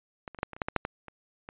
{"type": "clicks", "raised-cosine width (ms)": 0.5, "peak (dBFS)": [-23, -29, -25, -12, -26, -29, -12, -15, -9, -16, -28, -26], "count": 12, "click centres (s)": [0.278, 0.347, 0.388, 0.431, 0.533, 0.565, 0.618, 0.685, 0.763, 0.851, 1.083, 1.489], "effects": ["resampled to 8000 Hz"]}